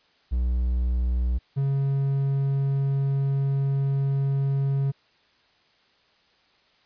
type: tone pair in turn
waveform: triangle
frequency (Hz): 61.3 / 137.61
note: B1 / C#3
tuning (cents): -12 / -12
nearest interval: octave + major second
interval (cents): 1400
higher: second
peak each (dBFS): -19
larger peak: neither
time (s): 0.31-1.39 / 1.56-4.92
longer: second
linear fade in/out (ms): 20
effects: white hiss -62 dBFS RMS until 6.85 s + resampled to 11025 Hz